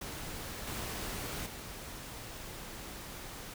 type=noise with level steps; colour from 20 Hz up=pink; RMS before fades=-42 / -39 / -45 dBFS; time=0.01-3.54 s; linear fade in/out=5 ms; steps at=0.67 / 1.46 s; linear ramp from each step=5 ms; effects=none